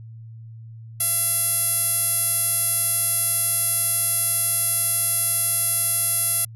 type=tone with band-pass filter; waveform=sawtooth; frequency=678 Hz; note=E5; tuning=49 cents sharp; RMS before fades=-22 dBFS; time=1-6.45 s; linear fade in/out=5 ms; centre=11000 Hz; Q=6.8; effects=added 113 Hz sine -37 dBFS peak until 6.55 s